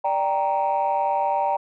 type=chord; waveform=sine; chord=G minor; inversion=second; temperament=equal; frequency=587.3 / 784 / 932.3 Hz; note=D5 / G5 / Bb5; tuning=0 / 0 / 0 cents; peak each=-25 / -22 / -22 dBFS; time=0.04-1.57 s; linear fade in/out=10 ms; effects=tanh soft clip ceiling -14 dBFS